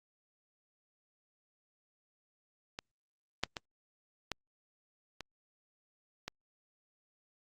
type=clicks; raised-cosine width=0.2 ms; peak=-22 / -12 / -20 / -17 / -24 / -21 dBFS; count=6; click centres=2.789 / 3.436 / 3.568 / 4.317 / 5.207 / 6.28 s; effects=Opus 48 kbps